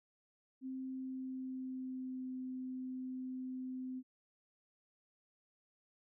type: tone with pitch glide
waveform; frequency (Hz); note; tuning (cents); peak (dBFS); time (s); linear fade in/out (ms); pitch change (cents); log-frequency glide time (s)
sine; 261.6 to 257.1; C4 to C4; 0 to -30; -40; 0.61-4.03; 50; -30; 0.86-2.32
effects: none